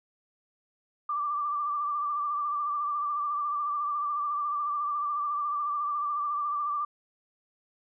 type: tone with vibrato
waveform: sine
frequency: 1174.7 Hz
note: D6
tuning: in tune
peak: -27 dBFS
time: 1.09-6.85 s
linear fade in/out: 5 ms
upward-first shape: sine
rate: 14 Hz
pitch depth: 40 cents each way
effects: none